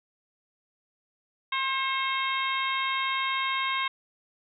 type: harmonic tone with a mistuned harmonic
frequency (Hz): 533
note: C5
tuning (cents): +32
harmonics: 2 / 3 / 4 / 5 / 6 / 7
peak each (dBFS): -29 / -36 / -31 / -37 / -36 / -35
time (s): 1.52-3.88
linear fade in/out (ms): 5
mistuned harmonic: 4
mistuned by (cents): +21
effects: none